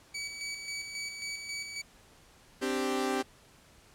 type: tone with tremolo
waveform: 20% pulse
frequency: 2278 Hz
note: C#7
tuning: 47 cents sharp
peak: -30 dBFS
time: 0.14-1.82 s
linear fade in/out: 10 ms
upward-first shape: square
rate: 3.7 Hz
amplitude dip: 45%
type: chord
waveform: sawtooth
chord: C suspended second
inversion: none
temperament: equal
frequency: 261.6 / 293.7 / 392 Hz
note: C4 / D4 / G4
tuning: 0 / 0 / 0 cents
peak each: -29 / -33 / -28 dBFS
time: 2.61-3.23 s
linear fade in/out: 20 ms
effects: pink hiss -59 dBFS RMS until 3.94 s + low-pass 11000 Hz 12 dB/octave